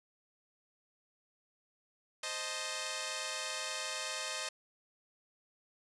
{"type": "chord", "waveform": "5% pulse", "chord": "A diminished", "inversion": "first", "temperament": "equal", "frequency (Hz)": [523.3, 622.3, 880], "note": ["C5", "Eb5", "A5"], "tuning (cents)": [0, 0, 0], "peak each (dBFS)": [-30, -28, -32], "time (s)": [2.23, 4.49], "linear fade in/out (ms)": 5, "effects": ["resampled to 24000 Hz"]}